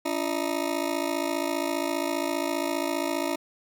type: ring-modulated tone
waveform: 20% pulse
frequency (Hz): 312.2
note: D#4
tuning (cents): +6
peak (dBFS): -18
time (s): 0.05-3.36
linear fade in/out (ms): 10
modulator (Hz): 27.5
effects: none